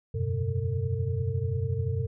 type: tone cluster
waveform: sine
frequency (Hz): 84.3 / 95.7 / 124.6 / 138.5 / 451.7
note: E2 / G2 / B2 / C#3 / A4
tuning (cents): +39 / -41 / +16 / -1 / +45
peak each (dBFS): -36 / -29 / -30 / -38 / -36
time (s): 0.14-2.07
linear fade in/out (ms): 10
effects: none